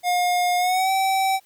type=tone with pitch glide; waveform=square; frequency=714 to 769.7 Hz; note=F5 to G5; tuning=+38 to -32 cents; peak=-19 dBFS; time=0.03-1.4 s; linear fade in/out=50 ms; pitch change=+130 cents; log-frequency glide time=0.58-0.91 s; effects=white hiss -59 dBFS RMS until 1.45 s